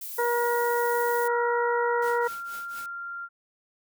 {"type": "noise", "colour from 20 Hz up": "violet", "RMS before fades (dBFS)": -37, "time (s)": [0.01, 1.28], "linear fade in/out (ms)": 5}
{"type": "harmonic tone", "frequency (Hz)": 476.7, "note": "A#4", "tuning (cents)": 39, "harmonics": [1, 2, 3, 4], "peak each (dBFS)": [-25, -27, -32, -35], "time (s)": [0.18, 2.28], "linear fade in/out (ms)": 10}
{"type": "tone with pitch glide", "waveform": "sine", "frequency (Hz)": [1371, 1388.5], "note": ["F6", "F6"], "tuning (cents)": [-32, -10], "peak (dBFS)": -33, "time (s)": [1.26, 3.29], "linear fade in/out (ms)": 50, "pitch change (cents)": 22, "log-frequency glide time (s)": [2.02, 2.55]}
{"type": "noise with tremolo", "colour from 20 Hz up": "white", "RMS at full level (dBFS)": -43, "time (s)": [2.02, 2.86], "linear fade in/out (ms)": 2, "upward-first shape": "triangle", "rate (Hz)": 4.2, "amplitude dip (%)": 95}
{"effects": []}